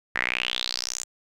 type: tone with band-pass filter sweep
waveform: sawtooth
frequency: 61.74 Hz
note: B1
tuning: in tune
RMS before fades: -29 dBFS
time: 0.15-1.04 s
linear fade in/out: 10 ms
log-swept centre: 1800 to 7300 Hz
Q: 5.9
effects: none